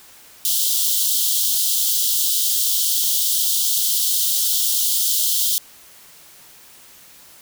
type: high-pass noise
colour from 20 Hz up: white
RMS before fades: -19 dBFS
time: 0.45-5.58 s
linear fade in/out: 0 ms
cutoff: 3000 Hz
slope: 96 dB/octave
effects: white hiss -46 dBFS RMS until 7.41 s